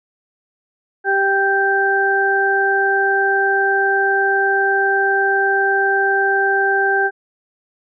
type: harmonic tone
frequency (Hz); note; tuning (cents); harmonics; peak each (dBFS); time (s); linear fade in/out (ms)
392; G4; 0; 1 / 2 / 4; -19 / -19 / -16; 1.04-7.11; 50
effects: none